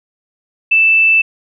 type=tone; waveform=sine; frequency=2645 Hz; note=E7; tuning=5 cents sharp; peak=-7 dBFS; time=0.71-1.22 s; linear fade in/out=10 ms; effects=none